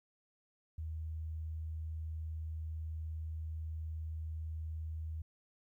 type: tone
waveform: sine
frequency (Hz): 79.4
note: D#2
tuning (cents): +36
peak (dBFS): -38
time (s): 0.78-5.22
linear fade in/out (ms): 5
effects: 13-bit